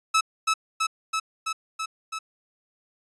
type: tone with echo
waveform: sawtooth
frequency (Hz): 1300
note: E6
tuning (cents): -24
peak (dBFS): -14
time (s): 0.14-0.21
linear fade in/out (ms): 10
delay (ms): 330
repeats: 6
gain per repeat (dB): -2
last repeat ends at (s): 2.19
effects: resampled to 22050 Hz